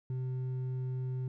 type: tone with hard clipping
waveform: sine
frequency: 128.3 Hz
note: C3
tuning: 34 cents flat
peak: -34 dBFS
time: 0.1-1.28 s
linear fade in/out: 2 ms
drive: 4 dB
effects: none